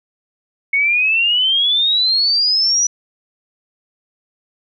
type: exponential sweep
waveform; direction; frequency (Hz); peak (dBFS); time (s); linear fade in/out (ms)
sine; up; 2195 to 5920; -12; 0.73-2.87; 5
effects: none